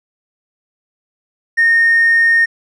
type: tone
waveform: triangle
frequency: 1840 Hz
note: A#6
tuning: 23 cents flat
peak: -5 dBFS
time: 1.57-2.46 s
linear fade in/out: 20 ms
effects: tanh soft clip ceiling -5 dBFS + resampled to 24000 Hz